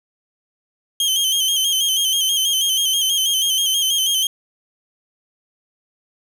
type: tone with vibrato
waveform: sawtooth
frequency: 3151 Hz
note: G7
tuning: 8 cents sharp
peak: -13 dBFS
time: 1-4.27 s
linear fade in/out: 2 ms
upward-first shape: square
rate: 6.2 Hz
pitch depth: 47 cents each way
effects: none